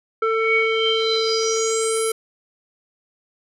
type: tone with low-pass filter sweep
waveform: square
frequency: 446.3 Hz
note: A4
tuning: 25 cents sharp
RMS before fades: -20 dBFS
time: 0.22-2.12 s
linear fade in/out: 5 ms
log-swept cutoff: 1600 to 11000 Hz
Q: 8.2
effects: none